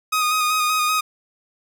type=tone with vibrato; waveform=sawtooth; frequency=1244.5 Hz; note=D#6; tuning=in tune; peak=-14 dBFS; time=0.12-1.01 s; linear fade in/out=10 ms; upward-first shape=square; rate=5.2 Hz; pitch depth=20 cents each way; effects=none